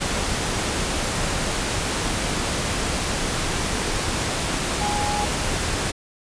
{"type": "tone in noise", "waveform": "sine", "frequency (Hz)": 828, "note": "G#5", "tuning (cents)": -5, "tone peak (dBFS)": -24, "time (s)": [4.8, 5.26], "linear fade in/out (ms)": 20, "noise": "pink", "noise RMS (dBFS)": -24, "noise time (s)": [0, 5.92], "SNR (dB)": -3, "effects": ["resampled to 22050 Hz"]}